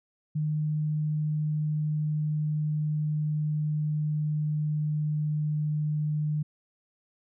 sine tone with pitch glide, 152.5 to 151.18 Hz, D#3 to D#3, -34 to -49 cents, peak -25 dBFS, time 0.35-6.43 s, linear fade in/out 10 ms, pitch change -15 cents, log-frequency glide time 0.58-5.7 s, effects none

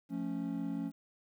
triangle chord, F augmented, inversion none, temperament equal, 174.61 / 220 / 277.2 Hz, F3 / A3 / C#4, 0 / 0 / 0 cents, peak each -38 / -38 / -35 dBFS, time 0.09-0.92 s, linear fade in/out 50 ms, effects 11-bit

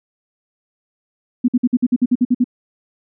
sine tone bursts, 246.9 Hz, B3, in tune, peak -10 dBFS, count 11, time 1.44-2.443 s, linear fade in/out 10 ms, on 43 ms, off 53 ms, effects none

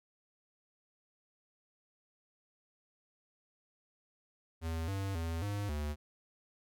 square tone with pitch steps, 81.6 / 97.7 / 82.5 / 102 / 74.3 Hz, E2 / G2 / E2 / G#2 / D2, -17 / -5 / +2 / -31 / +21 cents, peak -35 dBFS, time 4.61-5.96 s, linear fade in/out 50 ms, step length 270 ms, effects none

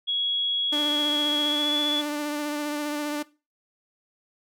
sine tone with pitch glide, 3332 to 3420 Hz, G#7 to A7, +5 to -50 cents, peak -23 dBFS, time 0.07-2.02 s, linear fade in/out 20 ms, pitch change +45 cents, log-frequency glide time 1.42-1.77 s
sawtooth tone with vibrato, 295.7 Hz, D4, 12 cents sharp, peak -23 dBFS, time 0.72-3.23 s, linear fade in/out 10 ms, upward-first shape sine, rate 15 Hz, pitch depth 22 cents each way
effects noise-tail reverb RT60 0.3 s tail -19 dB re dry

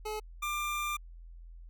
25% pulse tone pair in turn, 427.9 / 1190.9 Hz, A4 / D6, -48 / +24 cents, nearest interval octave + tritone, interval 1772 cents, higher second, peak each -31 / -28 dBFS, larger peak second, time 0.05-0.2 / 0.42-0.97 s, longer second, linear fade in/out 10 ms, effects added 42 Hz sine -46 dBFS peak until 1.69 s

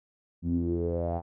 sawtooth tone with low-pass filter sweep, 85 Hz, F2, 46 cents flat, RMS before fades -29 dBFS, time 0.42-1.22 s, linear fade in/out 50 ms, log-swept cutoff 210 to 800 Hz, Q 7.6, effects none

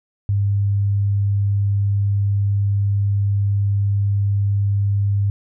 sine tone, 100.5 Hz, G2, 44 cents sharp, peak -15 dBFS, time 0.29-5.3 s, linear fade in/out 0 ms, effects none

